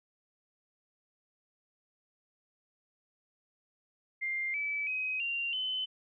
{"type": "tone with pitch steps", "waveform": "sine", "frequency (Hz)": [2100, 2303, 2526, 2771, 3039], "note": ["C7", "D7", "D#7", "F7", "F#7"], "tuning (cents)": [6, -34, 26, -14, 46], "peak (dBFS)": -31, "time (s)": [4.21, 5.86], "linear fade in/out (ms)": 20, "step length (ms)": 330, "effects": []}